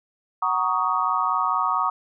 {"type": "chord", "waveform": "sine", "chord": "D# minor seventh", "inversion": "first", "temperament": "just", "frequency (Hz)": [746.7, 933.4, 1120.1, 1244.5], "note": ["F#5", "A#5", "C#6", "D#6"], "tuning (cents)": [16, 2, 18, 0], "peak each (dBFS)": [-29, -26, -24, -24], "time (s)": [0.42, 1.9], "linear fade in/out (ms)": 5, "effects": []}